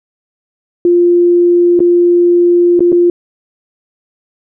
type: tone with dropouts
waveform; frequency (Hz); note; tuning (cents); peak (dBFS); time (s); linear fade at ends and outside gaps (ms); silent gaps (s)
sine; 349.2; F4; 0; -5; 0.85-3.1; 2; 1.793-1.803 / 2.794-2.805 / 2.92-2.926
effects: none